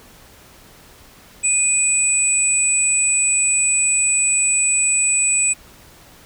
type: tone pair together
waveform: sine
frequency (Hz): 2479 / 7939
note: D#7 / B8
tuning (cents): -7 / +8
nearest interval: octave + minor sixth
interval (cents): 2015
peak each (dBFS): -21 / -15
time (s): 1.43-5.54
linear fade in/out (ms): 20
effects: pink hiss -46 dBFS RMS until 6.25 s